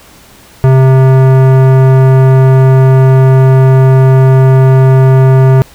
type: tone with tanh clipping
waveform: sine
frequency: 131.8 Hz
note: C3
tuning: 13 cents sharp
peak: -4 dBFS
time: 0.64-5.62 s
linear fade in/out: 0 ms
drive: 18 dB
effects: pink hiss -38 dBFS RMS until 5.74 s